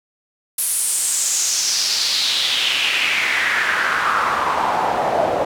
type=noise with band-pass filter sweep; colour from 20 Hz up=pink; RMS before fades=-19 dBFS; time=0.58-5.45 s; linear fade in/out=5 ms; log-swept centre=11000 to 580 Hz; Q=3.4; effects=none